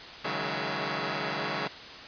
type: tone cluster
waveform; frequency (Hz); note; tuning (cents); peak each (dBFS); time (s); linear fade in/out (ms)
5% pulse; 141.2 / 158.7 / 185.4 / 209.3 / 673; C#3 / D#3 / F#3 / G#3 / E5; +32 / +35 / +4 / +14 / +36; -25; 0.24-1.68; 10
effects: white hiss -43 dBFS RMS until 2.07 s + resampled to 11025 Hz